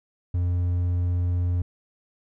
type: tone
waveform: triangle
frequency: 88.4 Hz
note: F2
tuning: 22 cents sharp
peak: -19 dBFS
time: 0.34-1.62 s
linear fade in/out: 5 ms
effects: none